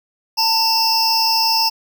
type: tone cluster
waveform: square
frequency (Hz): 897 / 5040 / 5440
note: A5 / D#8 / F8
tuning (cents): +33 / +21 / -46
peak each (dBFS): -19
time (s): 0.37-1.7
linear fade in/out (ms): 20
effects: none